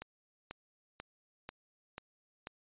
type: click train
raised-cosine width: 0.3 ms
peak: -26 dBFS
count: 6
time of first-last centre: 0.02-2.471 s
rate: 2.04 Hz
effects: resampled to 8000 Hz